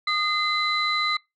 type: tone cluster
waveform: sine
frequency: 1229 / 2066 / 4003 Hz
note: D#6 / C7 / B7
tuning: -22 / -22 / +23 cents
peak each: -25 dBFS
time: 0.07-1.17 s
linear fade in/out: 5 ms
effects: noise-tail reverb RT60 0.2 s tail -24 dB re dry + tanh soft clip ceiling -13 dBFS